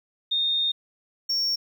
sine / triangle tone pair in turn, 3670 / 5499 Hz, A#7 / F8, -28 / -28 cents, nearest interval perfect fifth, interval 700 cents, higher second, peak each -21 dBFS, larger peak neither, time 0.31-0.72 / 1.29-1.56 s, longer first, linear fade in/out 10 ms, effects 10-bit

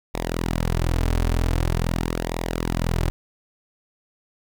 sawtooth tone with flanger, 42 Hz, E1, 33 cents sharp, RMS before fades -23 dBFS, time 0.14-3.1 s, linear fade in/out 0 ms, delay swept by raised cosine 0.66 to 5.96 ms, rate 0.45 Hz, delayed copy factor -0.65, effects 9-bit

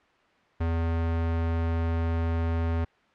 square tone, 82.9 Hz, E2, 10 cents sharp, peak -25 dBFS, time 0.6-2.85 s, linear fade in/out 10 ms, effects white hiss -61 dBFS RMS until 3.14 s + low-pass 2000 Hz 12 dB/octave

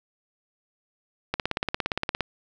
click train, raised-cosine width 0.3 ms, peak -9 dBFS, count 16, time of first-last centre 1.34-2.207 s, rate 17.3 Hz, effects none

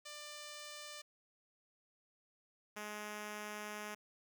5% pulse tone pair in turn, 594 / 210 Hz, D5 / G#3, +20 / +19 cents, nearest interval octave + tritone, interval 1801 cents, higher first, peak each -36 / -32 dBFS, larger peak second, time 0.05-1.02 / 2.76-3.95 s, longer second, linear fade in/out 10 ms, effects none

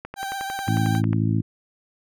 click train, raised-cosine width 0.5 ms, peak -18 dBFS, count 13, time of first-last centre 0.05-1.131 s, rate 11.1 Hz
30% pulse tone with vibrato, 783 Hz, G5, 2 cents flat, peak -25 dBFS, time 0.16-1.02 s, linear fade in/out 50 ms, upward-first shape sine, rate 16 Hz, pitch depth 27 cents each way
harmonic tone, 54.6 Hz, A1, 13 cents flat, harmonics 2 / 3 / 4 / 5 / 6, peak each -21 / -25 / -27 / -28 / -31 dBFS, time 0.67-1.42 s, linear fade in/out 20 ms
effects none

